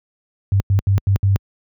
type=tone bursts at uneven times; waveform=sine; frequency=98.2 Hz; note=G2; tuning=4 cents sharp; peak=-11 dBFS; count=5; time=0.52-0.6 / 0.7-0.79 / 0.87-0.98 / 1.07-1.16 / 1.23-1.36 s; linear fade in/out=0 ms; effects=high-pass 60 Hz 12 dB/octave